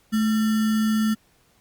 sine tone with sample-and-hold, 217.5 Hz, A3, 20 cents flat, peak -18 dBFS, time 0.12-1.15 s, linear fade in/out 20 ms, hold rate 1575 Hz, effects pink hiss -61 dBFS RMS until 1.6 s + Opus 48 kbps

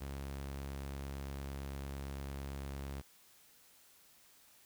sawtooth tone, 68.9 Hz, C#2, 10 cents flat, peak -37 dBFS, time 0-3.02 s, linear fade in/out 20 ms, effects white hiss -64 dBFS RMS until 4.65 s

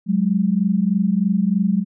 sine tone pair together, 185.3 / 208.5 Hz, F#3 / G#3, +3 / +7 cents, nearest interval major second, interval 204 cents, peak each -18 dBFS, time 0.06-1.85 s, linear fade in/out 50 ms, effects none

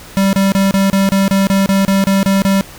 square tone bursts, 195.1 Hz, G3, 8 cents flat, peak -10 dBFS, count 13, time 0.17-2.61 s, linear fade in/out 0 ms, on 160 ms, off 30 ms, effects pink hiss -35 dBFS RMS until 2.78 s

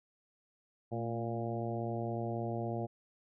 harmonic tone with a mistuned harmonic, 116.54 Hz, A#2, in tune, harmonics 1 / 2 / 3 / 4 / 5 / 6 / 7, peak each -38 / -41 / -41 / -44 / -43 / -42 / -48 dBFS, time 0.91-2.87 s, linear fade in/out 20 ms, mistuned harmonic 2, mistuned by -41 cents, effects none

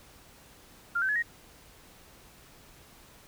sine tone with pitch steps, 1396.9 / 1541 / 1700 / 1875.4 Hz, F6 / G6 / G#6 / A#6, 0 / -30 / +40 / +10 cents, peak -25 dBFS, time 0.95-1.226 s, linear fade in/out 10 ms, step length 69 ms, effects pink hiss -55 dBFS RMS until 3.27 s

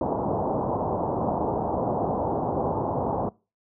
white low-pass noise, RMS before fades -26 dBFS, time 0.01-3.29 s, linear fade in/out 2 ms, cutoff 930 Hz, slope 48 dB/octave, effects noise-tail reverb RT60 0.3 s tail -23 dB re dry + high-pass 80 Hz 12 dB/octave

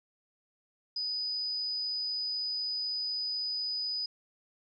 sine tone, 4978 Hz, D#8, in tune, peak -31 dBFS, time 0.96-4.06 s, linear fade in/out 5 ms, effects none

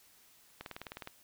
click train, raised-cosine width 0.3 ms, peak -26 dBFS, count 10, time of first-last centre 0.61-1.074 s, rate 19.4 Hz, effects white hiss -63 dBFS RMS until 1.23 s

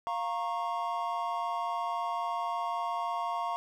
triangle chord, Bb minor, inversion second, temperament equal with one note detuned, 698.5 / 932.3 / 1096 Hz, F5 / Bb5 / Db6, 0 / 0 / -20 cents, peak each -33 dBFS, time 0.07-3.56 s, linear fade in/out 0 ms, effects none

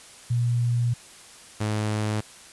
sine / sawtooth tone pair in turn, 119.9 / 106.82 Hz, A#2 / G#2, +49 / +49 cents, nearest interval major second, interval 200 cents, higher first, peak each -20 / -20 dBFS, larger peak neither, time 0.3-0.94 / 1.6-2.21 s, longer first, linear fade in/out 10 ms, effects white hiss -47 dBFS RMS until 2.52 s + resampled to 24000 Hz

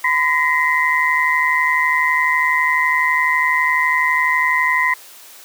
sine tone cluster, 1014 / 1894 / 2046 Hz, B5 / A#6 / C7, +45 / +27 / -39 cents, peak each -18 dBFS, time 0.04-4.94 s, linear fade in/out 5 ms, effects white hiss -41 dBFS RMS until 5.44 s + high-pass 400 Hz 12 dB/octave

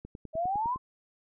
click train, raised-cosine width 3 ms, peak -29 dBFS, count 8, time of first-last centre 0.05-0.76 s, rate 9.86 Hz
sine exponential sweep, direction up, 622.3 to 1068 Hz, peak -27 dBFS, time 0.33-0.78 s, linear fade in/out 50 ms
effects none

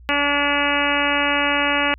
harmonic tone, 287.2 Hz, D4, 39 cents flat, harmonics 1 / 2 / 3 / 4 / 5 / 6 / 7 / 8 / 9 / 10, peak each -26 / -26 / -26 / -26 / -26 / -26 / -26 / -26 / -26 / -26 dBFS, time 0.09-1.94 s, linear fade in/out 0 ms, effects added 60 Hz sine -41 dBFS peak until 1.98 s

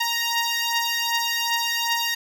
10% pulse beating tone pair, 932.3 / 934.9 Hz, A#5 / A#5, 0 / +5 cents, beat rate 2.6 Hz, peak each -18 / -15 dBFS, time 0-2.15 s, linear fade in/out 10 ms, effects none

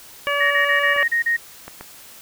harmonic tone, 572 Hz, D5, 46 cents flat, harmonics 1 / 2 / 3 / 4 / 5, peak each -24 / -24 / -24 / -26 / -28 dBFS, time 0.27-1.03 s, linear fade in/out 0 ms
sine tone bursts, 1864.7 Hz, A#6, in tune, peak -16 dBFS, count 7, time 0.4-1.368 s, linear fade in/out 10 ms, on 110 ms, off 33 ms
clicks, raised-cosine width 0.5 ms, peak -19 dBFS, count 3, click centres 0.963 / 1.68 / 1.81 s
effects white hiss -43 dBFS RMS until 2.21 s

